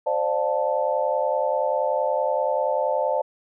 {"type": "chord", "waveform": "sine", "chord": "D minor seventh", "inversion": "third", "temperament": "equal with one note detuned", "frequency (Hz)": [523.3, 593.8, 698.5, 880], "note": ["C5", "D5", "F5", "A5"], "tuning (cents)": [0, 19, 0, 0], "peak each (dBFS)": [-25, -24, -30, -26], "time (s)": [0.06, 3.22], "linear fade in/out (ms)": 10, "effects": []}